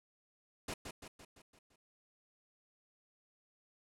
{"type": "noise with echo", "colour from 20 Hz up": "pink", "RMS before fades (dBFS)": -41, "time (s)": [0.68, 0.74], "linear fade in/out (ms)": 5, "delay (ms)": 170, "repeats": 6, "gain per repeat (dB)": -5, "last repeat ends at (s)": 1.76, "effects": ["low-pass 10000 Hz 12 dB/octave"]}